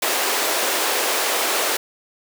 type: high-pass noise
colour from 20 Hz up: pink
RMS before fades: -21 dBFS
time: 0.02-1.77 s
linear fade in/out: 5 ms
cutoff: 390 Hz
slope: 24 dB/octave
effects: none